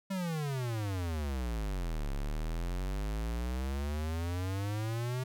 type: exponential two-way sweep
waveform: square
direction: down then up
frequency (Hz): 197.3 to 34.28 to 130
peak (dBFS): -33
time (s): 0.1-5.24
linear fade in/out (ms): 10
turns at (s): 2.11
effects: none